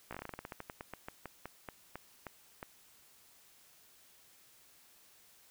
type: slowing click train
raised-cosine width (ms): 0.5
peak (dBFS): -27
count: 23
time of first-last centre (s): 0.11-2.629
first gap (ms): 16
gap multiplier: 1.16
effects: white hiss -63 dBFS RMS until 5.5 s